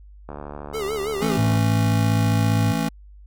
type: click train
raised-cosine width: 1 ms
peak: -20 dBFS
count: 95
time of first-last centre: 0.29-1.576 s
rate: 73.1 Hz
type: tone with vibrato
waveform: square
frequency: 415.3 Hz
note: G#4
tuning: in tune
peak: -25 dBFS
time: 0.73-1.38 s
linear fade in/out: 20 ms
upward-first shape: sine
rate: 6.1 Hz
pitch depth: 120 cents each way
type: chord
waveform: square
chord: A major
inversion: second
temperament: just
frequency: 165 / 220 / 275 Hz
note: E3 / A3 / C#4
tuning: +2 / 0 / -14 cents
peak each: -26 / -26 / -27 dBFS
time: 1.21-2.89 s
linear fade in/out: 10 ms
type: tone with pitch glide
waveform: sine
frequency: 110 to 107.49 Hz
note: A2 to A2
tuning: 0 to -40 cents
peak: -18 dBFS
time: 1.37-2.73 s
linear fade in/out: 20 ms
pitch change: -40 cents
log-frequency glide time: 1.48-1.55 s
effects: added 50 Hz sine -42 dBFS peak until 3.26 s